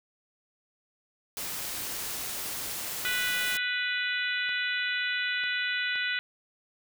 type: noise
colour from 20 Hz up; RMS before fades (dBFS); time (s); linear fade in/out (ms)
white; -35; 1.37-3.57; 0
type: harmonic tone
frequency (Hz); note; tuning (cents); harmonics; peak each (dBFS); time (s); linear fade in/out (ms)
493.9; B4; 0; 3 / 4 / 5 / 6 / 7 / 8; -31 / -33 / -35 / -37 / -38 / -39; 3.05-6.19; 0
type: clicks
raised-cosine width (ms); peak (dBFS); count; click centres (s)
0.3; -28; 3; 4.492 / 5.438 / 5.957
effects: none